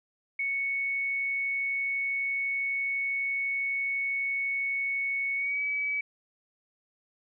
sine tone with pitch glide, 2217 to 2283 Hz, C#7 to D7, 0 to -50 cents, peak -27 dBFS, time 0.39-6.01 s, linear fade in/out 5 ms, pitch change +50 cents, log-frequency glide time 5.36-5.62 s, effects none

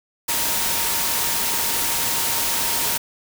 sine tone in noise, 929 Hz, A#5, 6 cents flat, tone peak -33 dBFS, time 0.28-2.98 s, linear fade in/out 10 ms, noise white, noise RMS -22 dBFS, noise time 0.28-2.98 s, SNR -14 dB, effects none

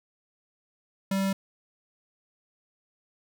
square tone, 194.1 Hz, G3, 17 cents flat, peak -25 dBFS, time 1.11-1.33 s, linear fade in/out 5 ms, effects none

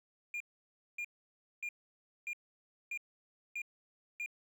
triangle tone bursts, 2411 Hz, D7, 45 cents sharp, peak -35 dBFS, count 7, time 0.34-4.261 s, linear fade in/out 2 ms, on 63 ms, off 580 ms, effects none

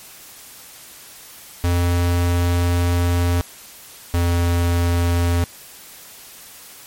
square tone pair in turn, 87.31 / 86.36 Hz, F2 / F2, 0 / -19 cents, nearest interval unison, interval 19 cents, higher first, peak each -16 dBFS, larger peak neither, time 1.64-3.41 / 4.14-5.44 s, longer first, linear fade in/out 0 ms, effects white hiss -41 dBFS RMS until 6.86 s + MP3 64 kbps

